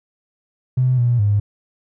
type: tone with pitch steps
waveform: triangle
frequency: 127.8 / 120.8 / 102.8 Hz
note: C3 / B2 / G#2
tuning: -40 / -38 / -17 cents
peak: -9 dBFS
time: 0.77-1.4 s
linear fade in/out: 10 ms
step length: 210 ms
effects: tanh soft clip ceiling -11 dBFS